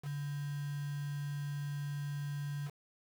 sine tone with quantisation, 143.9 Hz, D3, 35 cents flat, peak -36 dBFS, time 0.02-2.71 s, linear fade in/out 50 ms, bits 8, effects none

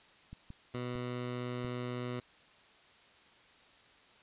clicks, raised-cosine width 5 ms, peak -34 dBFS, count 4, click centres 0.33 / 0.504 / 0.956 / 1.648 s
15% pulse tone, 123.47 Hz, B2, in tune, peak -30 dBFS, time 0.74-2.2 s, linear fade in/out 5 ms
effects white hiss -61 dBFS RMS until 4.22 s + resampled to 8000 Hz

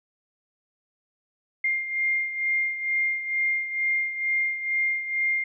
sine beating tone pair, 2112 / 2114.2 Hz, C7 / C7, +16 / +17 cents, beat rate 2.2 Hz, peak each -24 / -30 dBFS, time 1.64-5.44 s, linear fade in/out 5 ms, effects none

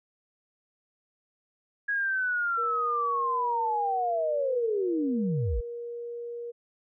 sine linear sweep, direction down, 1661.2 to 39.44 Hz, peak -25 dBFS, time 1.88-5.61 s, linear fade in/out 10 ms
sine tone, 473.8 Hz, A#4, 28 cents sharp, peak -34 dBFS, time 2.57-6.52 s, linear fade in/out 20 ms
effects none

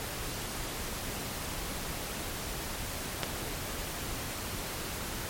clicks, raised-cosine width 0.2 ms, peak -12 / -21 dBFS, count 2, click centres 3.233 / 3.24 s, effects pink hiss -37 dBFS RMS until 5.29 s + MP3 64 kbps

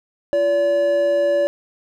triangle tone pair together, 343.6 / 573.5 Hz, F4 / D5, -28 / -41 cents, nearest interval major sixth, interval 887 cents, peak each -24 / -13 dBFS, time 0.33-1.47 s, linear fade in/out 0 ms, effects none

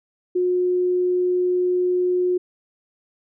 sine tone, 361.1 Hz, F#4, 42 cents flat, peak -17 dBFS, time 0.35-2.38 s, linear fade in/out 10 ms, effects none

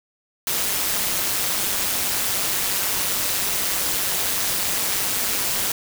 white noise with amplitude modulation, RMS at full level -20 dBFS, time 0.47-5.72 s, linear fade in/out 2 ms, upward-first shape sine, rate 197 Hz, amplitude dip 65%, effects none

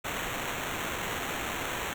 white noise with sample-and-hold, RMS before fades -34 dBFS, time 0.04-1.94 s, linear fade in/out 10 ms, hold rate 4900 Hz, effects none

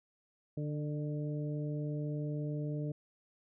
harmonic tone with a mistuned harmonic, 148.3 Hz, D3, 17 cents sharp, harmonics 1 / 2 / 3 / 4, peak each -35 / -41 / -45 / -47 dBFS, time 0.57-2.92 s, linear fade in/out 5 ms, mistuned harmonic 4, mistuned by +18 cents, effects none

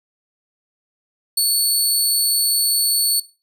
20% pulse tone, 4435 Hz, C#8, in tune, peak -9 dBFS, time 1.37-3.2 s, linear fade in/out 5 ms, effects noise-tail reverb RT60 0.3 s tail -17 dB re dry

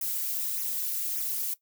violet noise with flanger, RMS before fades -31 dBFS, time 0.01-1.54 s, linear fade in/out 5 ms, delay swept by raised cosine 0.23 to 5.03 ms, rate 1.7 Hz, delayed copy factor -0.95, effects noise-tail reverb RT60 0.1 s tail -17 dB re dry

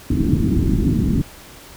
white low-pass noise, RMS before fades -17 dBFS, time 0.1-1.22 s, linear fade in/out 5 ms, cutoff 320 Hz, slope 48 dB/octave, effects pink hiss -41 dBFS RMS until 1.76 s

